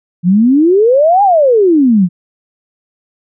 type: exponential two-way sweep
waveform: sine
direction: up then down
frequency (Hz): 167.7 to 831 to 167.7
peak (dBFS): -5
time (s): 0.23-2.09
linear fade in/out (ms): 50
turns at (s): 1.23
effects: none